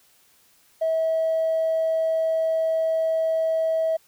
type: tone with tanh clipping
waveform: triangle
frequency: 646 Hz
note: E5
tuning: 35 cents flat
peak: -19 dBFS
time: 0.81-3.97 s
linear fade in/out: 10 ms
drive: 1 dB
effects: white hiss -59 dBFS RMS until 4.07 s